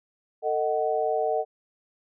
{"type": "chord", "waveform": "sine", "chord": "D# diminished", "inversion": "second", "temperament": "just", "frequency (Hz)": [448, 622.3, 746.7], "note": ["A4", "D#5", "F#5"], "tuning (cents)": [31, 0, 16], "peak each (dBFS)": -27, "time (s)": [0.42, 1.45], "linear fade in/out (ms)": 50, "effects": []}